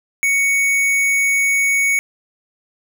sine tone with tanh clipping, 2227 Hz, C#7, 7 cents sharp, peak -15 dBFS, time 0.23-1.99 s, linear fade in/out 0 ms, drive 17 dB, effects none

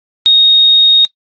sine tone, 3729 Hz, A#7, in tune, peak -3 dBFS, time 0.26-1.05 s, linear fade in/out 0 ms, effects noise-tail reverb RT60 0.1 s tail -22 dB re dry + MP3 32 kbps

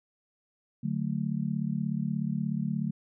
sine chord, D major, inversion none, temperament just, 146.83 / 183.54 / 220.2 Hz, D3 / F#3 / A3, 0 / -14 / +2 cents, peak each -32 dBFS, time 0.83-2.91 s, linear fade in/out 10 ms, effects none

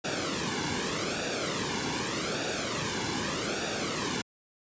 pink noise with flanger, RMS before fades -31 dBFS, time 0.04-4.22 s, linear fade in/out 10 ms, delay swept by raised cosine 0.95 to 1.61 ms, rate 0.83 Hz, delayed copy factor -0.65, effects high-pass 100 Hz 12 dB/octave + resampled to 16000 Hz

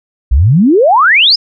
sine exponential sweep, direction up, 55 to 5274 Hz, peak -4 dBFS, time 0.31-1.36 s, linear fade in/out 10 ms, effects none

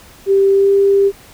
sine tone with pitch glide, 392 to 396.3 Hz, G4 to G4, 0 to +19 cents, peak -8 dBFS, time 0.26-1.12 s, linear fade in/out 50 ms, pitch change +19 cents, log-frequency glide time 0.51-0.71 s, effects pink hiss -42 dBFS RMS until 1.33 s

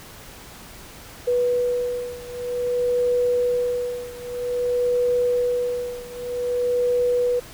sine beating tone pair, 489.7 / 490.22 Hz, B4 / B4, -15 / -13 cents, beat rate 0.52 Hz, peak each -22 / -24 dBFS, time 1.27-7.4 s, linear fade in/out 10 ms, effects pink hiss -42 dBFS RMS until 7.53 s

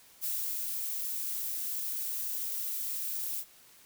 violet noise with ADSR envelope, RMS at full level -33 dBFS, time 0.21-3.45 s, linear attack 32 ms, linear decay 410 ms, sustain -2 dB, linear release 65 ms, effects white hiss -58 dBFS RMS until 3.85 s

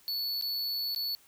square tone with dropouts, 4435 Hz, C#8, in tune, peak -31 dBFS, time 0.08-1.15 s, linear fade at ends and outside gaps 0 ms, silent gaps 0.412-0.423 / 0.948-0.961 s, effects white hiss -61 dBFS RMS until 1.27 s

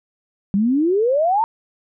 sine exponential sweep, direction up, 190 to 932.3 Hz, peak -14 dBFS, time 0.54-1.44 s, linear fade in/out 0 ms, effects none

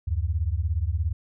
sine beating tone pair, 73.9 / 90.9 Hz, D2 / F#2, +11 / -30 cents, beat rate 17 Hz, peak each -25 / -26 dBFS, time 0.07-1.13 s, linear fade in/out 10 ms, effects none

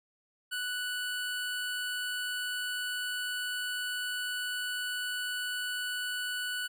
25% pulse tone, 1482 Hz, F#6, 2 cents sharp, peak -29 dBFS, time 0.51-6.68 s, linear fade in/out 20 ms, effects none

